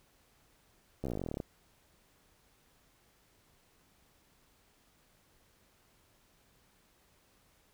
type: slowing click train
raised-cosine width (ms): 2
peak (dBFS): -23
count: 18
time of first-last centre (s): 1.04-1.402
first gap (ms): 14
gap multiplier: 1.05
effects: pink hiss -68 dBFS RMS until 7.73 s